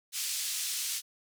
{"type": "band-pass noise", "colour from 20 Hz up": "white", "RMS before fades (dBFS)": -34, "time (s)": [0.12, 1.02], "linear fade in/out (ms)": 50, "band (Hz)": [3200, 9100], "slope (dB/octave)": 12, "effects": []}